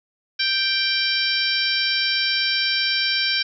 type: harmonic tone with a mistuned harmonic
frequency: 784 Hz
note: G5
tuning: in tune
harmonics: 2 / 3 / 4 / 5 / 6 / 7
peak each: -26 / -26 / -26 / -26 / -26 / -26 dBFS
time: 0.39-3.43 s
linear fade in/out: 10 ms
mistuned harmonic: 7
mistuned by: -20 cents
effects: none